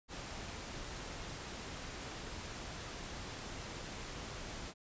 pink noise, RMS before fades -45 dBFS, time 0.08-4.74 s, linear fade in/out 50 ms, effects resampled to 16000 Hz

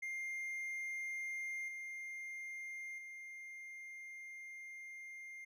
triangle tone with level steps, 2110 Hz, C7, 14 cents sharp, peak -38 / -42 / -46 dBFS, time 0.02-5.45 s, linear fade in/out 10 ms, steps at 1.68 / 2.98 s, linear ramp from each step 5 ms, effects none

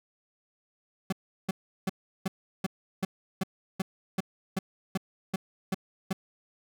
40% pulse tone bursts, 190 Hz, F#3, 46 cents sharp, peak -25 dBFS, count 14, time 1.1-6.13 s, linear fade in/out 5 ms, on 25 ms, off 360 ms, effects none

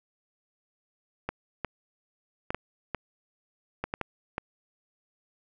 clicks, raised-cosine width 0.5 ms, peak -15 dBFS, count 9, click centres 1.29 / 1.647 / 2.505 / 2.546 / 2.947 / 3.84 / 3.939 / 4.013 / 4.381 s, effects none

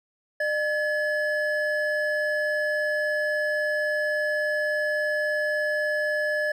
triangle tone pair together, 604 / 1708.4 Hz, D5 / G#6, +48 / +48 cents, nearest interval octave + tritone, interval 1800 cents, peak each -24 dBFS, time 0.4-6.52 s, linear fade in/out 5 ms, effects none

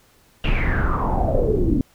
brown noise with low-pass filter sweep, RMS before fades -19 dBFS, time 0.44-1.81 s, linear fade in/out 2 ms, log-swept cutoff 2900 to 260 Hz, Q 9.3, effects pink hiss -56 dBFS RMS until 1.94 s

